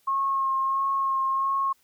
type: tone with vibrato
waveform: sine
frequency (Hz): 1080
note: C#6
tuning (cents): -45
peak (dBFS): -22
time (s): 0.07-1.73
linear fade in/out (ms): 10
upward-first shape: sine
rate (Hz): 1.5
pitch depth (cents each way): 18
effects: white hiss -65 dBFS RMS until 1.83 s